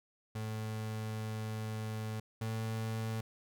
35% pulse tone pair in turn, 109.1 / 111.39 Hz, A2 / A2, -14 / +22 cents, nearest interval unison, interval 36 cents, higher second, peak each -35 / -33 dBFS, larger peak second, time 0.35-2.2 / 2.41-3.21 s, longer first, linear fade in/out 5 ms, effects none

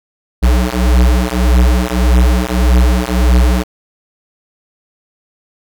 square beating tone pair, 60.5 / 62.2 Hz, B1 / B1, -35 / +13 cents, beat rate 1.7 Hz, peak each -12 dBFS, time 0.42-3.64 s, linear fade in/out 20 ms, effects none

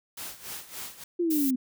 white noise with tremolo, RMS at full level -37 dBFS, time 0.17-1.04 s, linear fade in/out 5 ms, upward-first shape sine, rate 3.5 Hz, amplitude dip 80%
sine exponential sweep, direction down, 356.9 to 248.1 Hz, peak -23 dBFS, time 1.19-1.56 s, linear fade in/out 10 ms
violet noise, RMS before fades -31 dBFS, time 1.3-1.51 s, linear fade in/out 10 ms
effects none

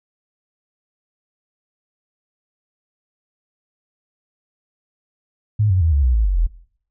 sine tone with pitch steps, 105.9 / 92.73 / 81.19 / 71.09 / 62.25 / 54.5 / 47.72 / 41.78 Hz, G#2 / F#2 / E2 / C#2 / B1 / A1 / G1 / E1, +34 / +4 / -26 / +44 / +14 / -16 / -46 / +24 cents, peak -13 dBFS, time 5.59-6.47 s, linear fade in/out 10 ms, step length 110 ms, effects noise-tail reverb RT60 0.6 s tail -18 dB re dry

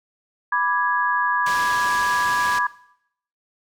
sine chord, G# diminished, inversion first, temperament equal, 987.8 / 1174.7 / 1661.2 Hz, B5 / D6 / G#6, 0 / 0 / 0 cents, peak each -22 / -25 / -21 dBFS, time 0.52-2.67 s, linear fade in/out 5 ms
white low-pass noise, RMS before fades -32 dBFS, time 1.46-2.59 s, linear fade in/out 5 ms, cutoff 5600 Hz, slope 12 dB/octave
effects noise-tail reverb RT60 0.7 s tail -18 dB re dry

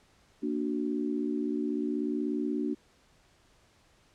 sine chord, Bb augmented, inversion none, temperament equal, 233.1 / 293.7 / 370 Hz, Bb3 / D4 / F#4, 0 / 0 / 0 cents, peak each -33 / -31 / -35 dBFS, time 0.42-2.75 s, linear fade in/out 20 ms, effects pink hiss -64 dBFS RMS until 4.14 s + low-pass 8000 Hz 12 dB/octave

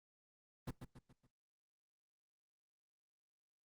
brown noise with echo, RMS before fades -39 dBFS, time 0.67-0.71 s, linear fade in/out 10 ms, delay 140 ms, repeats 4, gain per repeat -7 dB, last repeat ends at 1.27 s, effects noise-tail reverb RT60 0.3 s tail -24 dB re dry + Opus 32 kbps

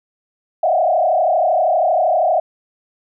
sine tone with frequency modulation, 685 Hz, F5, 34 cents flat, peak -12 dBFS, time 0.63-2.4 s, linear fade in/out 5 ms, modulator 32.7 Hz, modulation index 2.2, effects none

